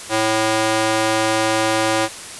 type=tone with high-pass filter; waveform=square; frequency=110 Hz; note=A2; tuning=in tune; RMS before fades=-18 dBFS; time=0.09-2.09 s; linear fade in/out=50 ms; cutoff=460 Hz; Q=0.89; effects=white hiss -33 dBFS RMS until 2.39 s + resampled to 24000 Hz